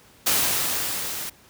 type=noise with level ramp; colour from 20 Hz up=white; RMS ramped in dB=-20 to -32 dBFS; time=0.26-1.3 s; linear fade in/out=10 ms; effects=pink hiss -53 dBFS RMS until 1.49 s + high-pass 60 Hz 12 dB/octave